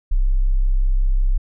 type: tone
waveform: sine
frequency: 32.7 Hz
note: C1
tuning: in tune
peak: -13 dBFS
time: 0.11-1.38 s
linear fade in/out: 10 ms
effects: none